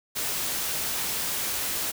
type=noise; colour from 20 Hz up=white; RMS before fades=-29 dBFS; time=0.15-1.92 s; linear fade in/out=20 ms; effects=none